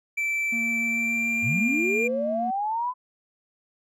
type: tone with pitch glide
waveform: triangle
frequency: 2329 to 2394 Hz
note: D7 to D7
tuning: -15 to +33 cents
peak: -22 dBFS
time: 0.17-2.08 s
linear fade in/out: 10 ms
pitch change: +48 cents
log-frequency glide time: 0.82-1.52 s
type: tone with vibrato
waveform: triangle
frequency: 229.4 Hz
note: A#3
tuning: 28 cents flat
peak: -28 dBFS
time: 0.52-2.51 s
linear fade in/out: 10 ms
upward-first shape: sine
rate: 6.9 Hz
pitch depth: 11 cents each way
type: linear sweep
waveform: sine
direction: up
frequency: 91.1 to 1021 Hz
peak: -24 dBFS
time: 1.42-2.94 s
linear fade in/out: 50 ms
effects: none